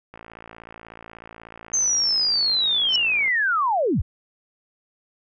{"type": "click train", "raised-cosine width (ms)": 0.5, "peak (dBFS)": -25, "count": 178, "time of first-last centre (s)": [0.14, 3.278], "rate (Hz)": 56.4}
{"type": "linear sweep", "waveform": "sine", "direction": "down", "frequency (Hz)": [6340, 35.68], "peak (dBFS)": -18, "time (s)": [1.73, 4.02], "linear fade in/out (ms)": 10}
{"type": "tone with exponential growth", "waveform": "sine", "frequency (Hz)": 5400, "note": "E8", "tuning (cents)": 41, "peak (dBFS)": -16, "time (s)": [2.88, 2.96], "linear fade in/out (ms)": 5, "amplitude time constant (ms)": 16}
{"effects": []}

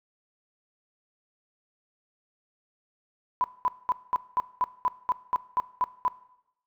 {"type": "tone bursts", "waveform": "sine", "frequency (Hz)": 999, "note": "B5", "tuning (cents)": 20, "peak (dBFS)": -21, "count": 12, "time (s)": [3.41, 6.08], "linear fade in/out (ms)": 0, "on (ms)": 30, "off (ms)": 210, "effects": ["noise-tail reverb RT60 0.8 s tail -18 dB re dry"]}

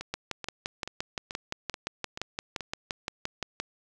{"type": "two click trains", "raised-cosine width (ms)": 0.2, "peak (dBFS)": [-14, -19], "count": [21, 7], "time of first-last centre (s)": [[0.14, 3.6], [0.01, 2.607]], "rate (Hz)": [5.78, 2.31], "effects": []}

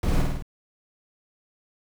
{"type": "noise with echo", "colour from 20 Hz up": "brown", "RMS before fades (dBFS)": -22, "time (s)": [0.03, 0.22], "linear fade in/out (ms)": 2, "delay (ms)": 51, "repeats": 4, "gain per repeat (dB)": -3, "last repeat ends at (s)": 0.424, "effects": []}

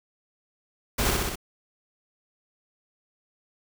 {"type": "noise with echo", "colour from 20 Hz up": "pink", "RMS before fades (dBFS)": -25, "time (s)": [0.98, 1.11], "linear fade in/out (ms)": 10, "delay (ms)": 62, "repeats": 4, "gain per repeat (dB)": -2, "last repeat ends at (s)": 1.358, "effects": []}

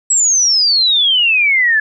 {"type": "exponential sweep", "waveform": "sine", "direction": "down", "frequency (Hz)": [7870, 1699], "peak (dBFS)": -9, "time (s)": [0.1, 1.8], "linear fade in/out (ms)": 5, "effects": []}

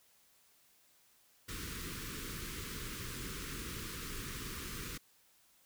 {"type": "band-stop noise", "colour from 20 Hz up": "pink", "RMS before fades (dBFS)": -43, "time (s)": [1.48, 4.98], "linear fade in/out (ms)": 10, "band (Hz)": [460, 1100], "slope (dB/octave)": 48, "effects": ["white hiss -68 dBFS RMS until 5.65 s"]}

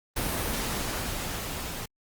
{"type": "noise with level ramp", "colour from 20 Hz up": "pink", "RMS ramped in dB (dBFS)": [-28, -36], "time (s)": [0.16, 1.86], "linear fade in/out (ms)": 10, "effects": ["Opus 32 kbps"]}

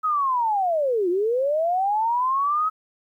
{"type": "linear two-way sweep", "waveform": "sine", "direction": "down then up", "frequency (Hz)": [1286, 340, 1286], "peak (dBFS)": -19, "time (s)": [0.03, 2.7], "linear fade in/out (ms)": 20, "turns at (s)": 1.09, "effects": ["10-bit"]}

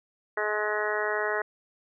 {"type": "harmonic tone", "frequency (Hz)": 211.3, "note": "G#3", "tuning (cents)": 30, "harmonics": [2, 3, 4, 5, 6, 7, 8, 9], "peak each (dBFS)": [-31, -33, -36, -36, -37, -34, -35, -33], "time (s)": [0.37, 1.42], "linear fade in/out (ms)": 5, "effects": []}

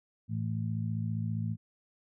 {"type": "harmonic tone", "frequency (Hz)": 55, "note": "A1", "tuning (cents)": 0, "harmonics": [2, 3, 4], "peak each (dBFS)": [-32, -36, -38], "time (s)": [0.28, 1.57], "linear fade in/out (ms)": 50, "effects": []}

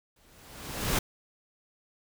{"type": "noise with exponential growth", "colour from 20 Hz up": "pink", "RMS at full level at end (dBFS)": -25, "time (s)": [0.16, 0.99], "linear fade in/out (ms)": 5, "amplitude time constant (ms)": 180, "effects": []}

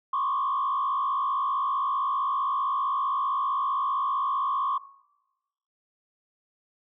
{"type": "tone with frequency modulation", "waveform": "sine", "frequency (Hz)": 1100, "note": "C#6", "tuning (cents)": -14, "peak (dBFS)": -23, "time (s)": [0.13, 4.78], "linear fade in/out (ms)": 5, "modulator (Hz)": 55.4, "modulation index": 1.2, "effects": ["noise-tail reverb RT60 1.0 s tail -21 dB re dry", "tanh soft clip ceiling -19 dBFS"]}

